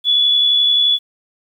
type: tone with amplitude modulation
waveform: sine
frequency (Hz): 3421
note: A7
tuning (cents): -49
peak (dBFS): -9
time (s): 0.04-0.99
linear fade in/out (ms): 50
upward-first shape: sine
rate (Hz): 71.5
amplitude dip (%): 35
effects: 8-bit